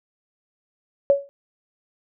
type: tone with exponential decay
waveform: sine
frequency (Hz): 560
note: C#5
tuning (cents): +18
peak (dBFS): -9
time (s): 1.1-1.29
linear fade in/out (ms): 0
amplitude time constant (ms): 40
effects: none